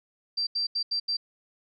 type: tone bursts at uneven times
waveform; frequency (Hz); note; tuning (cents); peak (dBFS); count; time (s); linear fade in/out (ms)
sine; 4700; D8; +1; -25; 5; 0.37-0.47 / 0.55-0.67 / 0.75-0.83 / 0.91-1 / 1.08-1.17; 10
effects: none